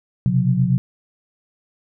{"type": "tone cluster", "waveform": "sine", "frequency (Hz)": [125.1, 133.5, 180.8], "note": ["B2", "C3", "F#3"], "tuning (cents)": [23, 35, -40], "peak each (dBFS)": -19, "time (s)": [0.26, 0.78], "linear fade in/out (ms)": 0, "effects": []}